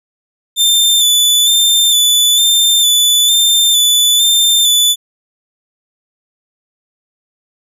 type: tone with vibrato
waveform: sawtooth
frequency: 3534 Hz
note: A7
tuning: 7 cents sharp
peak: -5 dBFS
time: 0.56-4.96 s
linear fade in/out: 50 ms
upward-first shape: square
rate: 1.1 Hz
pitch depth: 26 cents each way
effects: none